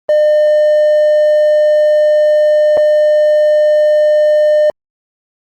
triangle tone with dropouts, 604 Hz, D5, 48 cents sharp, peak -4 dBFS, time 0.09-4.7 s, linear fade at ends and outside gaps 1 ms, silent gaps 2.771-2.775 s, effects tanh soft clip ceiling 0 dBFS + Opus 24 kbps

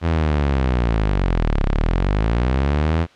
sawtooth linear two-way sweep, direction down then up, 85 to 32.7 to 85 Hz, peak -12 dBFS, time 0.01-3.07 s, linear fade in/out 50 ms, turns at 1.66 s, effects white hiss -49 dBFS RMS until 3.15 s + low-pass 3000 Hz 12 dB/octave

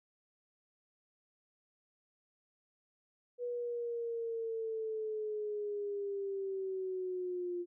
sine linear sweep, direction down, 488.3 to 349.2 Hz, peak -35 dBFS, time 3.38-7.66 s, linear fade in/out 50 ms, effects none

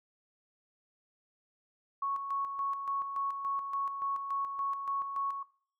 sine tone with tremolo, 1107 Hz, C#6, 3 cents flat, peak -30 dBFS, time 2.02-5.43 s, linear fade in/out 5 ms, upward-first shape square, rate 3.5 Hz, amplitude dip 50%, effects noise-tail reverb RT60 0.5 s tail -18 dB re dry

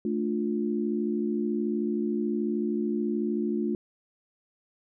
sine chord, D minor, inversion second, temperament just, 220.2 / 293.7 / 352.4 Hz, A3 / D4 / F4, +2 / 0 / +16 cents, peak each -28 / -32 / -30 dBFS, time 0.05-3.75 s, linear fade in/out 2 ms, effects none

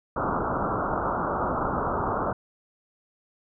white low-pass noise, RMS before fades -27 dBFS, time 0.16-2.33 s, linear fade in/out 5 ms, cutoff 1400 Hz, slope 96 dB/octave, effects none

